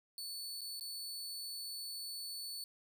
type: tone with dropouts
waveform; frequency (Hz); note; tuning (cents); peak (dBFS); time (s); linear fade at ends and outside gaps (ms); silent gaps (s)
sawtooth; 4457; C#8; +9; -39; 0.18-2.64; 1; 0.609-0.615 / 0.797-0.809
effects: none